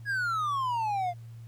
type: exponential sweep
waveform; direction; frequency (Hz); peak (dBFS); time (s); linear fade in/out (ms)
triangle; down; 1681 to 686; -25; 0.05-1.14; 50
effects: added 115 Hz sine -42 dBFS peak until 1.47 s + pink hiss -64 dBFS RMS until 1.47 s